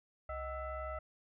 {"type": "tone with frequency modulation", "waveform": "sine", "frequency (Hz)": 624, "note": "D#5", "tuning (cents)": 5, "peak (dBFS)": -38, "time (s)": [0.29, 0.99], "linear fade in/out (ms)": 5, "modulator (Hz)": 690, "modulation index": 1.3, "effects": []}